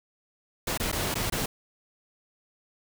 pink noise with dropouts, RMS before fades -29 dBFS, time 0.67-1.46 s, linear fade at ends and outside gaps 5 ms, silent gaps 0.776-0.798 / 0.917-0.926 / 1.143-1.154 / 1.3-1.322 s, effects none

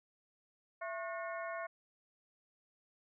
harmonic tone with a mistuned harmonic, 361.7 Hz, F#4, 39 cents flat, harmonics 2 / 3 / 4 / 5 / 6, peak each -41 / -45 / -47 / -49 / -51 dBFS, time 0.81-1.67 s, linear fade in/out 10 ms, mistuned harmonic 2, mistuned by -140 cents, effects none

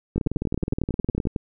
two click trains, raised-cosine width 3 ms, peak -10 / -13 dBFS, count 14 / 22, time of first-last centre 0.18-1.362 / 0.16-1.254 s, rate 11 / 19.2 Hz, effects none

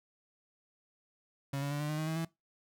35% pulse tone with pitch steps, 138.59 / 141.99 / 145.48 / 149.05 / 152.71 / 156.46 / 160.31 / 164.24 Hz, C#3 / C#3 / D3 / D3 / D#3 / D#3 / E3 / E3, 0 / +42 / -16 / +26 / -32 / +10 / -48 / -6 cents, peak -31 dBFS, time 1.53-2.25 s, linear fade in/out 5 ms, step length 90 ms, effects noise-tail reverb RT60 0.2 s tail -21 dB re dry

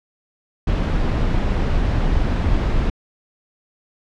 brown noise, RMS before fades -18 dBFS, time 0.67-2.9 s, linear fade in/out 5 ms, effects low-pass 4000 Hz 12 dB/octave

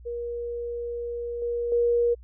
sine tone with level steps, 475.2 Hz, A#4, 33 cents sharp, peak -29 / -25 / -19 dBFS, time 0.05-2.15 s, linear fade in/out 20 ms, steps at 1.42 / 1.72 s, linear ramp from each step 2 ms, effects added 60 Hz sine -44 dBFS peak until 2.23 s

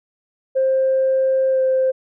sine tone with pitch glide, 528 to 522.8 Hz, C5 to C5, +16 to -1 cents, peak -13 dBFS, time 0.55-1.92 s, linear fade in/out 20 ms, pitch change -17 cents, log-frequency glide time 1.5-1.61 s, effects tanh soft clip ceiling -10 dBFS

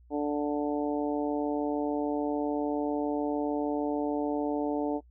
harmonic tone, 146.83 Hz, D3, in tune, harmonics 2 / 3 / 4 / 5 / 6, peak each -29 / -33 / -35 / -37 / -39 dBFS, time 0.1-5.01 s, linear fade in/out 50 ms, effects noise-tail reverb RT60 0.1 s tail -22 dB re dry + added 60 Hz sine -54 dBFS peak until 5.1 s

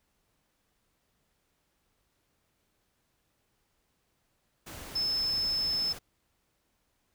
sine tone in noise, 5240 Hz, E8, 11 cents flat, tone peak -27 dBFS, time 4.95-5.93 s, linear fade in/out 10 ms, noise pink, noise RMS -44 dBFS, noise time 4.66-5.99 s, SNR +14 dB, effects pink hiss -75 dBFS RMS until 7.14 s

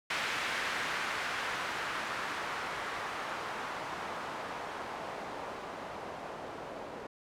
blue noise with low-pass filter sweep, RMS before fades -38 dBFS, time 0.1-7.07 s, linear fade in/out 5 ms, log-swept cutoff 1900 to 620 Hz, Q 1.1, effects none

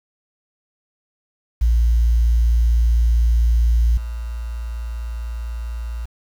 sine tone with level steps, 57.8 Hz, A#1, 14 cents flat, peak -11 / -24 dBFS, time 1.61-6.06 s, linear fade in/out 10 ms, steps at 3.97 s, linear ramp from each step 5 ms, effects tanh soft clip ceiling -9 dBFS + 7-bit

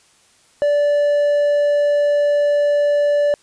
triangle tone, 582 Hz, D5, 16 cents flat, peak -11 dBFS, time 0.62-3.34 s, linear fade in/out 0 ms, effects white hiss -54 dBFS RMS until 3.42 s + resampled to 22050 Hz

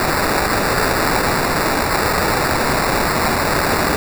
blue noise with sample-and-hold, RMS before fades -17 dBFS, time 0-3.96 s, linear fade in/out 0 ms, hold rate 3150 Hz, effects none

